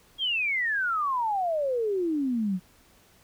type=exponential sweep; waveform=sine; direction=down; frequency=3322 to 176.1 Hz; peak=-24 dBFS; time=0.18-2.6 s; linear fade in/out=50 ms; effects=pink hiss -59 dBFS RMS until 3.23 s